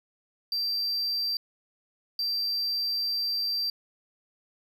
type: tone bursts at uneven times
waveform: triangle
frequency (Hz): 4699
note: D8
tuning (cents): 0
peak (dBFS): -25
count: 2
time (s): 0.52-1.37 / 2.19-3.7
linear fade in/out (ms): 2
effects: none